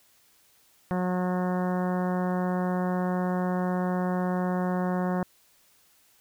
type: harmonic tone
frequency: 181.6 Hz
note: F#3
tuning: 32 cents flat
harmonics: 1 / 2 / 3 / 4 / 5 / 6 / 7 / 8 / 9 / 10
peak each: -26 / -34 / -34 / -35 / -39 / -39 / -46 / -44 / -47 / -47 dBFS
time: 0.91-5.23 s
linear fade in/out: 0 ms
effects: white hiss -62 dBFS RMS until 6.2 s